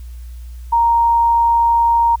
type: tone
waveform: sine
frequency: 932.3 Hz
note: A#5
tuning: in tune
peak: -10 dBFS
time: 0.72-2.16 s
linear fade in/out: 10 ms
effects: added 60 Hz sine -29 dBFS peak until 2.2 s + white hiss -52 dBFS RMS until 2.2 s